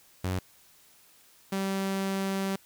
sawtooth tone pair in turn, 92.5 / 193.86 Hz, F#2 / G3, 0 / -19 cents, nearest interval octave + minor second, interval 1281 cents, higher second, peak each -24 dBFS, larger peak neither, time 0.24-0.39 / 1.52-2.56 s, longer second, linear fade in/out 5 ms, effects white hiss -59 dBFS RMS until 2.65 s

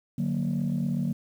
sine chord, D augmented, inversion none, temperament equal with one note detuned, 148.37 / 185 / 233.1 Hz, D3 / F#3 / A#3, +18 / 0 / 0 cents, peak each -28 dBFS, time 0.18-1.13 s, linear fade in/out 5 ms, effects tanh soft clip ceiling -20 dBFS + 9-bit

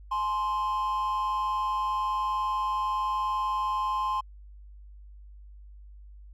triangle tone pair together, 847.7 / 1046.5 Hz, G#5 / C6, +35 / 0 cents, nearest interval major third, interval 365 cents, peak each -30 / -24 dBFS, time 0.11-4.21 s, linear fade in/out 10 ms, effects tanh soft clip ceiling -19 dBFS + added 50 Hz sine -45 dBFS peak until 6.33 s

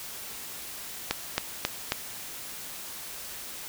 click train, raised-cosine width 0.2 ms, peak -7 dBFS, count 4, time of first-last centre 1.11-1.921 s, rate 3.7 Hz, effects white hiss -40 dBFS RMS until 3.68 s

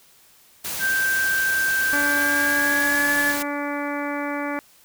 white noise, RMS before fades -29 dBFS, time 0.64-3.43 s, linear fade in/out 10 ms
sine tone with pitch glide, 1567 to 1718.7 Hz, G6 to A6, -1 to -41 cents, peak -19 dBFS, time 0.79-3.36 s, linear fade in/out 50 ms, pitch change +160 cents, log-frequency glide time 2.05-3.12 s
harmonic tone, 288.4 Hz, D4, 31 cents flat, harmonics 1 / 2 / 3 / 4 / 5 / 6 / 7 / 8, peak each -28 / -31 / -33 / -34 / -35 / -36 / -36 / -37 dBFS, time 1.93-4.59 s, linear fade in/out 0 ms
effects white hiss -54 dBFS RMS until 4.84 s

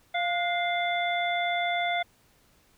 harmonic tone with a mistuned harmonic, 697 Hz, F5, 4 cents flat, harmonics 1 / 2 / 3 / 5, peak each -27 / -36 / -30 / -35 dBFS, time 0.14-2.03 s, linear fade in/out 10 ms, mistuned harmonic 2, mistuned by +63 cents, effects pink hiss -63 dBFS RMS until 2.77 s

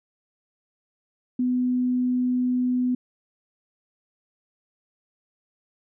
sine tone, 250 Hz, B3, 21 cents sharp, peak -20 dBFS, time 1.39-2.95 s, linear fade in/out 5 ms, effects none

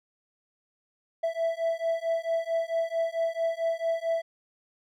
triangle beating tone pair, 659.3 / 663.8 Hz, E5 / E5, 0 / +12 cents, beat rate 4.5 Hz, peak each -27 dBFS, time 1.23-4.22 s, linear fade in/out 10 ms, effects none

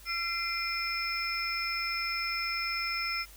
sine tone cluster, 1357 / 2072 / 2401 / 5240 Hz, E6 / C7 / D7 / E8, +50 / -17 / +38 / -11 cents, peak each -37 / -36 / -36 / -34 dBFS, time 0.05-3.26 s, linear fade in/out 50 ms, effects added 50 Hz sine -52 dBFS peak until 3.36 s + white hiss -54 dBFS RMS until 3.36 s

